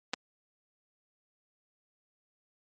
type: clicks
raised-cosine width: 0.2 ms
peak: -14 dBFS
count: 2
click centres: 0.135 / 0.139 s
effects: high-pass 150 Hz 12 dB/octave + MP3 32 kbps